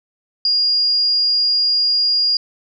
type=tone; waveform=sine; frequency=4841 Hz; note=D#8; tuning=48 cents flat; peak=-13 dBFS; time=0.45-2.37 s; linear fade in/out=2 ms; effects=none